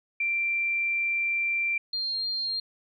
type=tone pair in turn; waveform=sine; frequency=2358 / 4201 Hz; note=D7 / C8; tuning=+6 / +6 cents; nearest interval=minor seventh; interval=1000 cents; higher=second; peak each=-24 / -27 dBFS; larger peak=first; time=0.2-1.78 / 1.93-2.6 s; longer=first; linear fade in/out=5 ms; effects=none